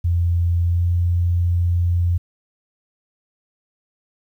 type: tone with pitch glide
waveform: sine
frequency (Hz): 86 to 87.15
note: F2 to F2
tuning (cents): -26 to -3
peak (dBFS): -15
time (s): 0.04-2.18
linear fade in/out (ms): 10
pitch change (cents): +23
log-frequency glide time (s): 0.63-0.87
effects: 9-bit